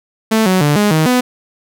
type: tone with pitch steps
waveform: sawtooth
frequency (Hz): 220.9 / 186.1 / 146.9 / 207.6 / 157.4 / 249.8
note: A3 / F#3 / D3 / G#3 / D#3 / B3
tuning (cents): +7 / +10 / +1 / 0 / +20 / +20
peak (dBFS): -6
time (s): 0.31-1.21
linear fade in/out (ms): 10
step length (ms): 150
effects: none